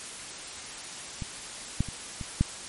clicks, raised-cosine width 5 ms, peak -21 / -12 / -25 / -23 / -9 dBFS, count 5, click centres 1.222 / 1.806 / 1.887 / 2.212 / 2.41 s, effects white hiss -40 dBFS RMS until 2.68 s + MP3 48 kbps

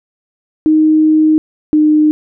sine tone pair in turn, 311.1 / 305 Hz, D#4 / D#4, 0 / -34 cents, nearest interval unison, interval 34 cents, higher first, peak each -6 dBFS, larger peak neither, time 0.66-1.38 / 1.73-2.11 s, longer first, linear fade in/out 0 ms, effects none

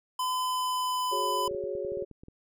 square tone with pitch glide, 1014 to 1003.5 Hz, B5 to B5, +45 to +27 cents, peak -28 dBFS, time 0.19-1.48 s, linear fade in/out 5 ms, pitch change -18 cents, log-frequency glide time 0.36-1.26 s
sine chord, F# suspended second, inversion none, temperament just, 370 / 416.2 / 555 Hz, F#4 / G#4 / C#5, 0 / +4 / +2 cents, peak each -35 dBFS, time 1.11-2.05 s, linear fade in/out 20 ms
clicks, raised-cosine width 3 ms, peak -34 dBFS, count 12, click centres 1.478 / 1.512 / 1.548 / 1.639 / 1.752 / 1.849 / 1.92 / 1.972 / 2.024 / 2.113 / 2.235 / 2.284 s
effects none

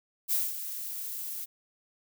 violet noise with ADSR envelope, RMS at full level -26 dBFS, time 0.28-1.46 s, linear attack 42 ms, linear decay 200 ms, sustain -11 dB, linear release 24 ms, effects none

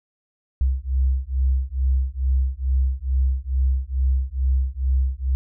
sine beating tone pair, 64.4 / 66.7 Hz, C2 / C2, -27 / +34 cents, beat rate 2.3 Hz, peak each -21 dBFS, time 0.61-5.35 s, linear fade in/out 0 ms, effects none

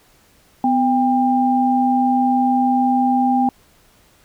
sine tone pair together, 251.2 / 797.5 Hz, B3 / G5, +30 / +30 cents, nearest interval octave + minor sixth, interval 2000 cents, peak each -16 dBFS, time 0.64-3.49 s, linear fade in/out 2 ms, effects pink hiss -54 dBFS RMS until 4.24 s

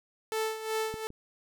sawtooth tone with tremolo, 439.6 Hz, A4, 2 cents flat, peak -24 dBFS, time 0.32-1.07 s, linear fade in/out 0 ms, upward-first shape sine, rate 2.7 Hz, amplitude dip 70%
clicks, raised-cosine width 3 ms, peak -27 / -37 dBFS, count 2, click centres 0.941 / 1.104 s
effects none

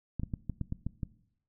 clicks, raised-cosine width 5 ms, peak -21 dBFS, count 8, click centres 0.197 / 0.234 / 0.338 / 0.497 / 0.613 / 0.724 / 0.866 / 1.032 s, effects noise-tail reverb RT60 0.7 s tail -19 dB re dry

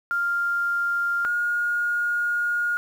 sine tone pair in turn, 1396.9 / 1428.7 Hz, F6 / F6, 0 / +39 cents, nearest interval unison, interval 39 cents, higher second, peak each -21 dBFS, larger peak neither, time 0.11-1.25 / 1.25-2.77 s, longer second, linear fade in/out 0 ms, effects 8-bit

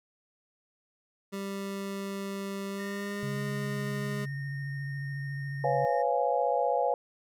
25% pulse tone with pitch glide, 197 to 205.5 Hz, G3 to G#3, +9 to -18 cents, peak -30 dBFS, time 1.32-4.26 s, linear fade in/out 20 ms, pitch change +73 cents, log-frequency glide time 2.68-3.41 s
triangle tone, 1837 Hz, A#6, 26 cents flat, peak -40 dBFS, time 2.78-6.03 s, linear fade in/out 20 ms
sine tone with vibrato, 138.59 Hz, C#3, in tune, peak -33 dBFS, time 3.23-5.85 s, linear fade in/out 0 ms, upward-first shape square, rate 14 Hz, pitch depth 25 cents each way
sine chord, C# dominant seventh, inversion third, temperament just, 498.9 / 554.4 / 693 / 831.5 Hz, B4 / C#5 / E#5 / G#5, +17 / 0 / -14 / +2 cents, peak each -30 dBFS, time 5.64-6.94 s, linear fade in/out 2 ms
effects none

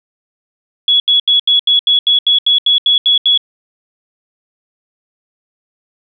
sine tone bursts, 3371 Hz, G#7, 25 cents sharp, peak -7 dBFS, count 13, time 0.88-3.376 s, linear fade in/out 2 ms, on 120 ms, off 78 ms, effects none

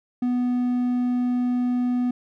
triangle tone, 246.9 Hz, B3, in tune, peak -18 dBFS, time 0.22-2.11 s, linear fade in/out 5 ms, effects none

